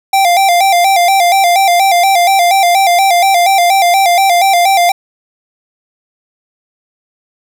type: tone with vibrato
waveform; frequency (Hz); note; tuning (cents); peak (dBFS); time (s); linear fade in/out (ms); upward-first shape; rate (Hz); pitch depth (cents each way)
square; 738; F#5; -5; -7; 0.13-4.92; 5; square; 4.2; 96
effects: none